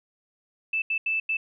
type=tone bursts at uneven times; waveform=sine; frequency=2637 Hz; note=E7; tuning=in tune; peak=-23 dBFS; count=4; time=0.73-0.82 / 0.9-0.98 / 1.06-1.2 / 1.29-1.37 s; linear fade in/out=5 ms; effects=none

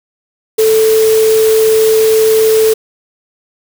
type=tone in noise; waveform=sine; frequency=440 Hz; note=A4; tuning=in tune; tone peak=-6 dBFS; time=0.58-2.74 s; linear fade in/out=10 ms; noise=white; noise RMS=-20 dBFS; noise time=0.58-2.74 s; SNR=+11 dB; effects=none

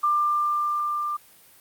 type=tone with level ramp; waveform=sine; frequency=1191 Hz; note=D6; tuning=24 cents sharp; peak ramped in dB=-18 to -25 dBFS; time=0.03-1.17 s; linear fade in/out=10 ms; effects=white hiss -53 dBFS RMS until 1.6 s + Opus 48 kbps

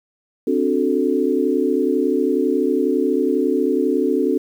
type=chord; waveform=sine; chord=D dominant seventh; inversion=third; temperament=equal; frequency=261.6 / 293.7 / 370 / 440 Hz; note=C4 / D4 / F#4 / A4; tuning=0 / 0 / 0 / 0 cents; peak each=-21 dBFS; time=0.47-4.38 s; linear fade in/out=5 ms; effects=8-bit

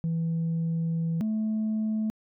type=tone pair in turn; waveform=sine; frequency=164.81 / 217.3 Hz; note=E3 / A3; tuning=0 / -21 cents; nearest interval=perfect fourth; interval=479 cents; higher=second; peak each=-23 dBFS; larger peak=neither; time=0.04-1.21 / 1.21-2.1 s; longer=first; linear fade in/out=0 ms; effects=tanh soft clip ceiling -23 dBFS

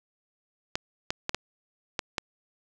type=clicks; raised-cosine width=0.2 ms; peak=-10 dBFS; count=6; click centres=0.755 / 1.105 / 1.294 / 1.346 / 1.992 / 2.182 s; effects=none

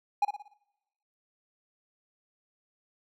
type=tone with echo; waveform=triangle; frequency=820 Hz; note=G#5; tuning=22 cents flat; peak=-19 dBFS; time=0.22-0.25 s; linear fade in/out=5 ms; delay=58 ms; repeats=5; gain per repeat=-7 dB; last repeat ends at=0.54 s; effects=noise-tail reverb RT60 1.0 s tail -25 dB re dry

